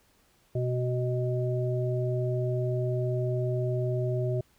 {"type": "harmonic tone", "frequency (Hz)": 124.7, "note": "B2", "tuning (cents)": 17, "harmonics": [1, 3, 5], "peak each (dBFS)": [-27, -32, -34], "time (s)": [0.55, 4.41], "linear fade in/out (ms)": 5, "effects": ["pink hiss -65 dBFS RMS until 4.58 s"]}